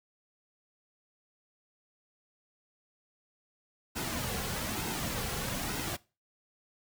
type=noise with flanger; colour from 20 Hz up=pink; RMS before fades=-35 dBFS; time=3.95-5.97 s; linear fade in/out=20 ms; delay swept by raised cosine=1.7 to 3.3 ms; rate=1.1 Hz; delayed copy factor=-0.5; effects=noise-tail reverb RT60 0.3 s tail -21 dB re dry